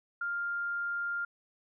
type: tone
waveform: sine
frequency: 1400 Hz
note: F6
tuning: 4 cents sharp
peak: -31 dBFS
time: 0.21-1.25 s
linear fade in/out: 5 ms
effects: none